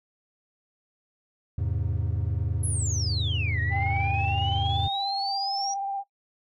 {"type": "chord", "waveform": "triangle", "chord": "E augmented", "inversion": "none", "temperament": "equal with one note detuned", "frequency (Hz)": [82.41, 103.83, 132.72], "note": ["E2", "G#2", "B#2"], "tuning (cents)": [0, 0, 25], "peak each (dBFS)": [-26, -26, -31], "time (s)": [1.58, 4.88], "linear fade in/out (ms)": 5}
{"type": "exponential two-way sweep", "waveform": "sine", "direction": "down then up", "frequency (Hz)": [11175, 1864.7, 5800], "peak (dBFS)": -29, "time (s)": [2.63, 5.74], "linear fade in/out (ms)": 5, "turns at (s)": 3.6}
{"type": "tone with vibrato", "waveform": "sine", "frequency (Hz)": 791, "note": "G5", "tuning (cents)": 15, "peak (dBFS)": -27, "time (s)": [3.7, 6.04], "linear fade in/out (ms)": 50, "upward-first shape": "sine", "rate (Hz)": 17, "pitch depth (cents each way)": 22}
{"effects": ["noise-tail reverb RT60 0.1 s tail -20 dB re dry", "tanh soft clip ceiling -14 dBFS"]}